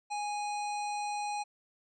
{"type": "harmonic tone", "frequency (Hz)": 828, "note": "G#5", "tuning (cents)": -5, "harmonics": [1, 3, 5, 7, 9, 10], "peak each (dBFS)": [-33, -43, -47, -50, -52, -53], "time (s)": [0.1, 1.44], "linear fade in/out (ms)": 20, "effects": []}